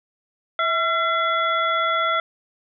harmonic tone with a mistuned harmonic, 679 Hz, F5, 49 cents flat, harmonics 1 / 2 / 3 / 5, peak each -26 / -20 / -27 / -29 dBFS, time 0.59-2.2 s, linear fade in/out 2 ms, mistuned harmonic 1, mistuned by -70 cents, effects none

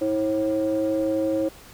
triangle ring-modulated tone, 109.2 Hz, A2, 13 cents flat, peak -15 dBFS, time 0.01-1.49 s, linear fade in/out 10 ms, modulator 431 Hz, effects tanh soft clip ceiling -12 dBFS + pink hiss -47 dBFS RMS until 1.73 s

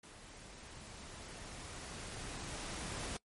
pink noise with level ramp, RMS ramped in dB -55 to -41 dBFS, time 0.03-3.17 s, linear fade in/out 5 ms, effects noise-tail reverb RT60 0.1 s tail -21 dB re dry + MP3 48 kbps

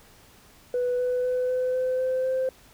sine tone with pitch steps, 493.9 / 498.2 / 502.5 / 506.9 / 511.3 / 515.8 / 520.3 Hz, B4 / B4 / B4 / B4 / C5 / C5 / C5, 0 / +15 / +30 / +45 / -40 / -25 / -10 cents, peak -21 dBFS, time 0.74-2.49 s, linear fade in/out 2 ms, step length 250 ms, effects tanh soft clip ceiling -20 dBFS + pink hiss -54 dBFS RMS until 2.73 s

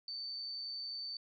sine tone with amplitude modulation, 4552 Hz, C#8, 45 cents sharp, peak -38 dBFS, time 0.08-1.17 s, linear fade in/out 2 ms, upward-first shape sine, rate 131 Hz, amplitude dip 35%, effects none

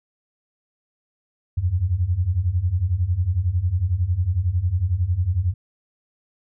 sine beating tone pair, 82.9 / 93.9 Hz, E2 / F#2, +10 / +26 cents, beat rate 11 Hz, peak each -23 / -20 dBFS, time 1.57-5.54 s, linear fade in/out 10 ms, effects none

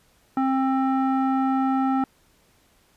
square tone with low-pass filter, 265.2 Hz, C4, 23 cents sharp, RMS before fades -22 dBFS, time 0.37-2.04 s, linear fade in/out 2 ms, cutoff 1100 Hz, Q 3.4, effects pink hiss -61 dBFS RMS until 2.96 s + resampled to 32000 Hz

